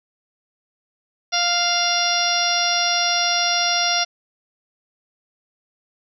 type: harmonic tone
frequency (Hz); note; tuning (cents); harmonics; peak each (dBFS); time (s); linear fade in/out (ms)
698.5; F5; 0; 1 / 2 / 3 / 4 / 5 / 6 / 7 / 8; -24 / -26 / -28 / -27 / -26 / -28 / -27 / -22; 1.32-4.05; 20
effects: none